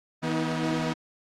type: tone cluster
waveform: sawtooth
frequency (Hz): 160.2 / 244.5 / 317.2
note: E3 / B3 / D#4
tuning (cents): -49 / -17 / +33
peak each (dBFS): -26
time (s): 0.22-0.94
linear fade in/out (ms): 20
effects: low-pass 6000 Hz 12 dB/octave + Opus 24 kbps